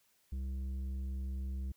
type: tone with tanh clipping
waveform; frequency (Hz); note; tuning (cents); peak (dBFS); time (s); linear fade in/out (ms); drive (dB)
sine; 66; C2; +16; -37; 0.32-1.72; 5; 8
effects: white hiss -72 dBFS RMS until 1.76 s